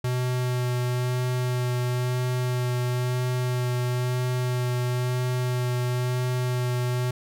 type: tone with vibrato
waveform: square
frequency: 124.7 Hz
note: B2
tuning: 17 cents sharp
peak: -24 dBFS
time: 0.04-7.11 s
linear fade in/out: 5 ms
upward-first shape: sine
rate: 1 Hz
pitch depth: 13 cents each way
effects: none